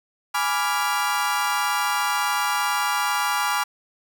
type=chord; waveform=35% pulse; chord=G# diminished seventh; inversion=none; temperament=equal with one note detuned; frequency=830.6 / 987.8 / 1169.9 / 1396.9 Hz; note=G#5 / B5 / D6 / F6; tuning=0 / 0 / -7 / 0 cents; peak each=-25 dBFS; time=0.34-3.64 s; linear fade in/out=10 ms; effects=none